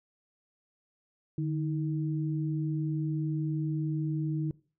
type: tone pair together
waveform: sine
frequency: 150.85 / 317.7 Hz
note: D3 / D#4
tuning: +47 / +36 cents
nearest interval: octave + minor second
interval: 1289 cents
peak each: -29 / -34 dBFS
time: 1.38-4.51 s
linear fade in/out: 2 ms
effects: noise-tail reverb RT60 0.4 s tail -21 dB re dry